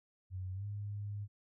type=tone with pitch glide; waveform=sine; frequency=93 to 102.6 Hz; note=F#2 to G#2; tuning=+9 to -21 cents; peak=-38 dBFS; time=0.3-1.28 s; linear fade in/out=50 ms; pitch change=+170 cents; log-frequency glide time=0.53-0.65 s; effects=none